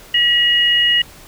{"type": "tone pair together", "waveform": "sine", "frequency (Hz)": [1925.1, 2882], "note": ["B6", "F#7"], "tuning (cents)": [-45, -46], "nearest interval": "perfect fifth", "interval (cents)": 699, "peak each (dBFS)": [-17, -12], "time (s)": [0.14, 1.02], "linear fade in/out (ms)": 5, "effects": ["pink hiss -41 dBFS RMS until 1.27 s"]}